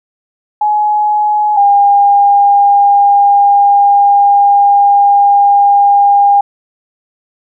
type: tone pair in turn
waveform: sine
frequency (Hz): 841 / 807.2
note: G#5 / G#5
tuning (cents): +22 / -49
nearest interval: minor second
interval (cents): 71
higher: first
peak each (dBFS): -8 / -4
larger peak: second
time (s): 0.61-1.57 / 1.57-6.41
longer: second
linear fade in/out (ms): 5
effects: none